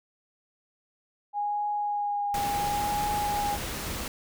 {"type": "tone with vibrato", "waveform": "sine", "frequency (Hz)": 822, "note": "G#5", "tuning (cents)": -18, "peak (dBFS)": -26, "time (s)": [1.33, 3.58], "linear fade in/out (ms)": 50, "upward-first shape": "triangle", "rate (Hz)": 0.71, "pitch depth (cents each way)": 19}
{"type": "noise", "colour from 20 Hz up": "pink", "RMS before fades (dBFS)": -34, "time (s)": [2.34, 4.08], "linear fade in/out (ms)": 2}
{"effects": []}